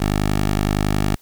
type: tone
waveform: 10% pulse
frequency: 50.8 Hz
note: G#1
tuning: 38 cents flat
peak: -9 dBFS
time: 0-1.16 s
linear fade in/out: 5 ms
effects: white hiss -54 dBFS RMS until 1.21 s

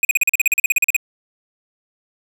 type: tone bursts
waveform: square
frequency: 2489 Hz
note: D#7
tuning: in tune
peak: -12 dBFS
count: 16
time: 0.03-0.965 s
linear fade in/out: 2 ms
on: 20 ms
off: 41 ms
effects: none

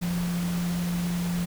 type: tone in noise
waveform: sine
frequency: 174.61 Hz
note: F3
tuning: in tune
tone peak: -25 dBFS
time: 0.01-1.46 s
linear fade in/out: 20 ms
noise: pink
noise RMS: -37 dBFS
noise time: 0.01-1.46 s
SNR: +9 dB
effects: none

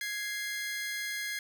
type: tone pair together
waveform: sawtooth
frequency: 1661.2 / 2093 Hz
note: G#6 / C7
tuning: 0 / 0 cents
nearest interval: major third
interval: 400 cents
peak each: -33 / -33 dBFS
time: 0.01-1.39 s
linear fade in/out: 2 ms
effects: none

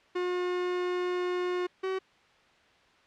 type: tone pair in turn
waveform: 45% pulse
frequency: 359.5 / 378.9 Hz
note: F#4 / F#4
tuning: -50 / +41 cents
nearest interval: minor second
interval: 91 cents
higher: second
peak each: -28 / -29 dBFS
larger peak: first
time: 0.15-1.67 / 1.83-1.99 s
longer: first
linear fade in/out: 10 ms
effects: white hiss -61 dBFS RMS until 3.06 s + low-pass 3000 Hz 12 dB/octave

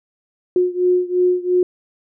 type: beating tone pair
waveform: sine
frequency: 360 / 362.9 Hz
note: F#4 / F#4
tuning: -47 / -34 cents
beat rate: 2.9 Hz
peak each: -16 / -18 dBFS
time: 0.56-1.63 s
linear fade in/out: 2 ms
effects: none

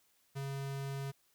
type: tone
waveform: square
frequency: 137.6 Hz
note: C#3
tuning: 12 cents flat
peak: -38 dBFS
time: 0.35-1.12 s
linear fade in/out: 20 ms
effects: white hiss -72 dBFS RMS until 1.34 s

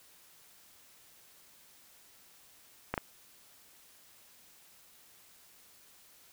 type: clicks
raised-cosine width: 0.5 ms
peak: -16 dBFS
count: 2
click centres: 2.94 / 2.978 s
effects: white hiss -60 dBFS RMS until 6.32 s

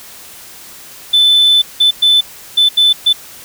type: tone bursts at uneven times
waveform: sine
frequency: 3515 Hz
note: A7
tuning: 2 cents flat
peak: -4 dBFS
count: 6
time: 1.13-1.62 / 1.8-1.91 / 2.02-2.21 / 2.57-2.69 / 2.77-2.93 / 3.06-3.13 s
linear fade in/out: 10 ms
effects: tanh soft clip ceiling -4 dBFS + white hiss -35 dBFS RMS until 3.44 s

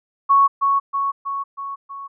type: tone with echo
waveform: sine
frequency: 1108.7 Hz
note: C#6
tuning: in tune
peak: -10 dBFS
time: 0.29-0.48 s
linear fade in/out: 20 ms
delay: 320 ms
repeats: 5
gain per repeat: -4 dB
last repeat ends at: 2.08 s
effects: none

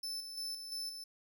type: tone with tremolo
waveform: 40% pulse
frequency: 5274 Hz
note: E8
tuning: in tune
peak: -37 dBFS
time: 0.03-1.04 s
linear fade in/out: 5 ms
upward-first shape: square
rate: 2.9 Hz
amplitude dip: 50%
effects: 13-bit

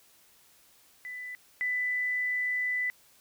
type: tone pair in turn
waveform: sine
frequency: 1993 / 1993 Hz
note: B6 / B6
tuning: +15 / +15 cents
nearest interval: unison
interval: 0 cents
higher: neither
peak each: -37 / -27 dBFS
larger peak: second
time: 1.05-1.35 / 1.61-2.9 s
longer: second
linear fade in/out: 0 ms
effects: white hiss -61 dBFS RMS until 3.2 s

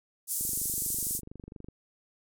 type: band-pass noise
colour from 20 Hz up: pink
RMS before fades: -32 dBFS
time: 0.27-1.21 s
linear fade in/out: 50 ms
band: 7800 to 14000 Hz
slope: 24 dB/octave
type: click train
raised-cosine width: 3 ms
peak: -31 dBFS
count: 32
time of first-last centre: 0.41-1.686 s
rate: 24.3 Hz
effects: none

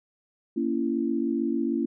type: chord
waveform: sine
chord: A# diminished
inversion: none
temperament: just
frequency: 233.1 / 279.7 / 335.6 Hz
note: A#3 / C#4 / E4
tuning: 0 / +16 / +31 cents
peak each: -28 dBFS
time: 0.56-1.86 s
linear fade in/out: 10 ms
effects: none

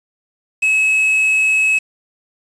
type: tone with quantisation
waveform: triangle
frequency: 2576 Hz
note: E7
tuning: 41 cents flat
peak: -10 dBFS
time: 0.62-1.79 s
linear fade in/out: 10 ms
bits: 5
effects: resampled to 22050 Hz

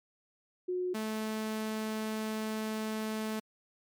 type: tone pair in turn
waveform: sine / sawtooth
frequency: 363.2 / 217.7 Hz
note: F#4 / A3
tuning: -32 / -18 cents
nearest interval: major sixth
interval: 886 cents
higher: first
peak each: -30 / -29 dBFS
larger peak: second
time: 0.68-0.94 / 0.94-3.4 s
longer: second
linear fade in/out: 10 ms
effects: MP3 96 kbps

